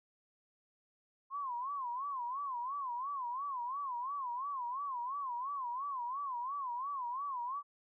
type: tone with vibrato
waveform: sine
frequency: 1046.5 Hz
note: C6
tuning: in tune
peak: -36 dBFS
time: 1.3-7.63 s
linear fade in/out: 50 ms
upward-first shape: sine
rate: 2.9 Hz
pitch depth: 170 cents each way
effects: none